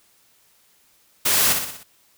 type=noise with echo; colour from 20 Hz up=white; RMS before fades=-19 dBFS; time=1.25-1.53 s; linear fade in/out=10 ms; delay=61 ms; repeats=5; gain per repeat=-5 dB; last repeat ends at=1.835 s; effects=white hiss -59 dBFS RMS until 2.17 s